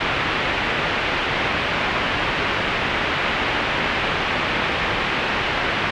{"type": "low-pass noise", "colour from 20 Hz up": "white", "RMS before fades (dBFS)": -22, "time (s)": [0, 5.91], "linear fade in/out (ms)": 10, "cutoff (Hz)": 2800, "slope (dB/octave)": 24, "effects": []}